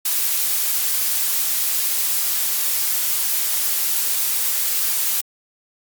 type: noise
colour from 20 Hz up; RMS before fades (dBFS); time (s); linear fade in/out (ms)
blue; -20; 0.05-5.21; 5
effects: Opus 48 kbps